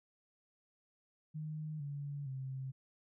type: tone with pitch steps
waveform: sine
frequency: 154.2 / 143.05 / 132.7 Hz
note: D#3 / D3 / C3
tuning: -15 / -45 / +25 cents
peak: -39 dBFS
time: 1.34-2.72 s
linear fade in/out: 20 ms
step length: 460 ms
effects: none